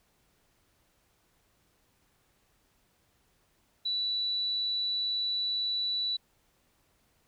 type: tone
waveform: sine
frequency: 3951 Hz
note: B7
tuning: in tune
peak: -28 dBFS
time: 3.85-6.17 s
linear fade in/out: 10 ms
effects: pink hiss -70 dBFS RMS until 7.27 s